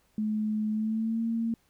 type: tone with pitch glide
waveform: sine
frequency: 214.4 to 228.5 Hz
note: A3 to A#3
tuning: -45 to -34 cents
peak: -26 dBFS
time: 0.18-1.54 s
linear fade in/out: 2 ms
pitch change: +111 cents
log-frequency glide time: 0.71-1.23 s
effects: pink hiss -68 dBFS RMS until 1.69 s